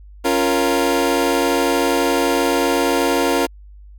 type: chord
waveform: 25% pulse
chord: Bb minor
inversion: first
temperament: equal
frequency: 277.2 / 349.2 / 466.2 Hz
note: Db4 / F4 / Bb4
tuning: 0 / 0 / 0 cents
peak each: -16 dBFS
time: 0.24-3.47 s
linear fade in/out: 20 ms
effects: added 50 Hz sine -38 dBFS peak until 3.98 s